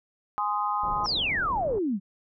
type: chord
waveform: sine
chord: Ab major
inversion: none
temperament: just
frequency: 830.6 / 1038.3 / 1245.9 Hz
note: Ab5 / C6 / Eb6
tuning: 0 / -14 / +2 cents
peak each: -29 dBFS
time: 0.38-1.06 s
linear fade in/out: 0 ms
type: low-pass noise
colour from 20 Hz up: pink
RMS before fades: -38 dBFS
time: 0.83-1.79 s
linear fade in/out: 5 ms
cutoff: 880 Hz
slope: 24 dB/octave
type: exponential sweep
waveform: sine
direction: down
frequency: 5920 to 179 Hz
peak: -24 dBFS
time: 1.04-2 s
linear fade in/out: 50 ms
effects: none